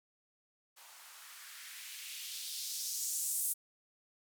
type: noise with band-pass filter sweep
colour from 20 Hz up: violet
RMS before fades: -41 dBFS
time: 0.76-3.54 s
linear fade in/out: 20 ms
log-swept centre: 760 to 10000 Hz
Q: 1.8
effects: none